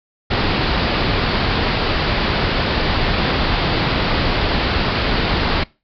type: low-pass noise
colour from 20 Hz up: pink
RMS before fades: -18 dBFS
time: 0.3-5.64 s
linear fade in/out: 10 ms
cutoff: 4900 Hz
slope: 96 dB/octave
effects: noise-tail reverb RT60 0.3 s tail -24 dB re dry